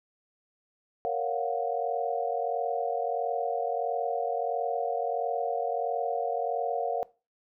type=chord; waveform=sine; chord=Gb major seventh; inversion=first; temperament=equal; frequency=466.2 / 554.4 / 698.5 / 740 Hz; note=Bb4 / Db5 / F5 / Gb5; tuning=0 / 0 / 0 / 0 cents; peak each=-32 / -34 / -31 / -33 dBFS; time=1.05-7.03 s; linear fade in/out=0 ms; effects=noise-tail reverb RT60 0.3 s tail -20 dB re dry